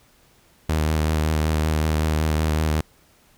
sawtooth tone with vibrato, 77.78 Hz, D#2, in tune, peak -15 dBFS, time 0.69-2.81 s, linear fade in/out 5 ms, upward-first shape triangle, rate 5.3 Hz, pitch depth 30 cents each way, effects pink hiss -57 dBFS RMS until 3.37 s

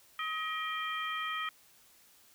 harmonic tone with a mistuned harmonic, 633 Hz, D#5, 30 cents sharp, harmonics 2 / 3 / 4 / 5, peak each -36 / -39 / -42 / -41 dBFS, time 0.19-1.49 s, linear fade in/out 2 ms, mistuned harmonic 4, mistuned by -99 cents, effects white hiss -62 dBFS RMS until 2.34 s

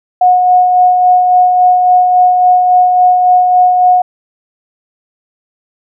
sine tone with tremolo, 727 Hz, F#5, 31 cents flat, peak -3 dBFS, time 0.21-4.02 s, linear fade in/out 5 ms, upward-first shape sine, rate 3.6 Hz, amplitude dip 35%, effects none

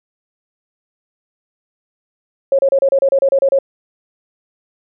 sine tone bursts, 546 Hz, C#5, 26 cents flat, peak -9 dBFS, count 11, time 2.52-3.588 s, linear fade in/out 2 ms, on 68 ms, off 32 ms, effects none

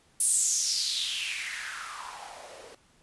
blue noise with band-pass filter sweep, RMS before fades -31 dBFS, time 0.2-2.75 s, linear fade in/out 5 ms, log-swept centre 9800 to 430 Hz, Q 4.6, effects pink hiss -63 dBFS RMS until 3.02 s + resampled to 24000 Hz

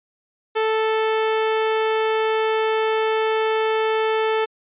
sawtooth tone, 439.7 Hz, A4, 1 cent flat, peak -14 dBFS, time 0.55-4.46 s, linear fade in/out 20 ms, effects resampled to 8000 Hz

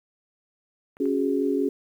clicks, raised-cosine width 0.5 ms, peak -33 dBFS, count 2, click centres 0.969 / 1.056 s
sine chord, C# suspended fourth, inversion none, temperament equal, 277.2 / 370 / 415.3 Hz, C#4 / F#4 / G#4, 0 / 0 / 0 cents, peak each -24 / -27 / -26 dBFS, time 1-1.69 s, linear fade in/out 5 ms
effects 9-bit

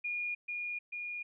sine tone with echo, 2432 Hz, D#7, 40 cents flat, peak -33 dBFS, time 0.04-0.35 s, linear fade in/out 10 ms, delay 440 ms, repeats 2, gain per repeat -2 dB, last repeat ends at 1.23 s, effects none

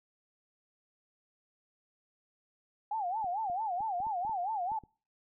sine tone with vibrato, 792 Hz, G5, 18 cents sharp, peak -31 dBFS, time 2.91-4.79 s, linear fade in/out 5 ms, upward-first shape sine, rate 4.5 Hz, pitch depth 220 cents each way
clicks, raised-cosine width 3 ms, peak -39 dBFS, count 9, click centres 3.244 / 3.499 / 3.806 / 4.003 / 4.068 / 4.25 / 4.295 / 4.718 / 4.837 s
effects noise-tail reverb RT60 0.4 s tail -25 dB re dry

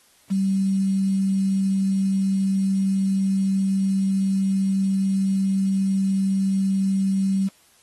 sine tone with quantisation, 193.4 Hz, G3, 23 cents flat, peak -18 dBFS, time 0.3-7.49 s, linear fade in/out 20 ms, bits 7, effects white hiss -57 dBFS RMS until 7.82 s + AAC 32 kbps

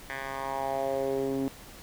10% pulse tone with band-pass filter sweep, 135.6 Hz, C#3, 38 cents flat, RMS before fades -31 dBFS, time 0.1-1.48 s, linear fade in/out 0 ms, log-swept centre 1700 to 270 Hz, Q 2.8, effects pink hiss -48 dBFS RMS until 1.82 s

